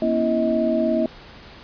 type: tone cluster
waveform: sine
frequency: 238.7 / 275.5 / 330.3 / 634 Hz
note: A#3 / C#4 / E4 / D#5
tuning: +41 / -11 / +4 / +32 cents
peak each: -22 / -28 / -24 / -21 dBFS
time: 0.02-1.06 s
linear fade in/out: 2 ms
effects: pink hiss -43 dBFS RMS until 1.63 s + resampled to 11025 Hz